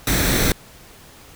pink noise with comb filter, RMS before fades -18 dBFS, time 0.07-0.52 s, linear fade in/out 2 ms, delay 0.51 ms, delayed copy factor +0.5, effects pink hiss -45 dBFS RMS until 1.35 s

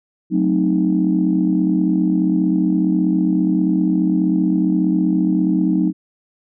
sine chord, F# diminished seventh, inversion none, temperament equal, 185 / 220 / 261.6 / 311.1 Hz, F#3 / A3 / C4 / Eb4, 0 / 0 / 0 / 0 cents, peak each -17 / -23 / -21 / -17 dBFS, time 0.3-5.93 s, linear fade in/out 50 ms, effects tanh soft clip ceiling -5 dBFS

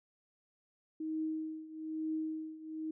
sine tone with tremolo, 315 Hz, D#4, 21 cents sharp, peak -32 dBFS, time 1-2.91 s, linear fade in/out 5 ms, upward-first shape triangle, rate 1.1 Hz, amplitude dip 85%, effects none

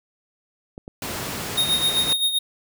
clicks, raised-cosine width 2 ms, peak -23 dBFS, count 3, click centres 0.779 / 0.879 / 1.156 s
pink high-pass noise, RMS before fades -30 dBFS, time 1.02-2.13 s, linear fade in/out 2 ms, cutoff 100 Hz, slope 12 dB/octave
square tone with tremolo, 3715 Hz, A#7, 7 cents flat, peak -17 dBFS, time 1.57-2.39 s, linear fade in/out 10 ms, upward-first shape sine, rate 7.7 Hz, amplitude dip 65%
effects none

